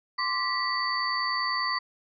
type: tone cluster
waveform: sine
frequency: 1045 / 1165 / 1955 / 4565 Hz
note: C6 / D6 / B6 / D8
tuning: -2 / -14 / -18 / -50 cents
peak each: -31 dBFS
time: 0.18-1.79 s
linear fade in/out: 10 ms
effects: none